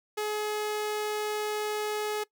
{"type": "tone", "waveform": "sawtooth", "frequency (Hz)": 423.1, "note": "G#4", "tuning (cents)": 32, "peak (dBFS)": -25, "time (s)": [0.17, 2.24], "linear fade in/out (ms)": 10, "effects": ["noise-tail reverb RT60 0.1 s tail -21 dB re dry"]}